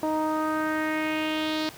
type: tone with low-pass filter sweep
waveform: sawtooth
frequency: 311.2 Hz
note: D#4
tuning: in tune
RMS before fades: -27 dBFS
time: 0.03-1.69 s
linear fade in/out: 0 ms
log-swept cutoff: 820 to 4400 Hz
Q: 3.1
effects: pink hiss -45 dBFS RMS until 1.77 s + high-pass 80 Hz 12 dB/octave